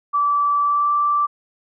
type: tone with pitch glide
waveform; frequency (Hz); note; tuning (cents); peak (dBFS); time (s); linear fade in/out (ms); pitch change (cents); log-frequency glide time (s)
sine; 1158 to 1169.4; D6 to D6; -25 to -8; -15; 0.13-1.27; 20; +17; 0.62-0.92
effects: none